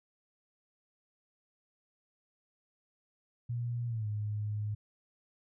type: tone with pitch glide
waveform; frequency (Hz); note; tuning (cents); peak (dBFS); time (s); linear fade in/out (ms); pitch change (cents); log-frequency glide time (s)
sine; 119.5 to 105.24; A#2 to G#2; +43 to +23; -32; 3.49-4.75; 10; -220; 3.87-4.07
effects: none